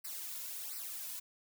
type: noise with flanger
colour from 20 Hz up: blue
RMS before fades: -43 dBFS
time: 0.04-1.2 s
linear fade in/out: 10 ms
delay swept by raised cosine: 0.29 to 2.59 ms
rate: 1.4 Hz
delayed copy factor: -1
effects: none